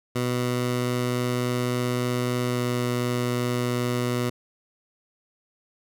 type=tone with pitch glide; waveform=15% pulse; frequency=123.47 to 122.62 Hz; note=B2 to B2; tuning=0 to -12 cents; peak=-17 dBFS; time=0.15-4.3 s; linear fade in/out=10 ms; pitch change=-12 cents; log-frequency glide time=2.5-2.62 s; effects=none